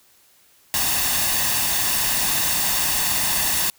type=noise with comb filter; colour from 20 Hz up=white; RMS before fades=-21 dBFS; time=0.74-3.7 s; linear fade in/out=0 ms; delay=1.1 ms; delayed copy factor=+0.55; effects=white hiss -56 dBFS RMS until 3.78 s